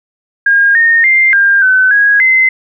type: tone with pitch steps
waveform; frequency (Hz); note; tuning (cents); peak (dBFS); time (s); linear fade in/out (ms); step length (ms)
sine; 1621 / 1839 / 2097 / 1601 / 1517 / 1651 / 2059; G#6 / A#6 / C7 / G6 / F#6 / G#6 / C7; -42 / -24 / +3 / +36 / +43 / -11 / -28; -5; 0.46-2.49; 5; 290
effects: none